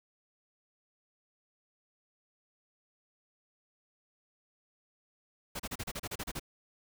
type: noise bursts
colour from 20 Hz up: pink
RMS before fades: -38 dBFS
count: 11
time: 5.55-6.397 s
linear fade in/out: 10 ms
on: 47 ms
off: 33 ms
effects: none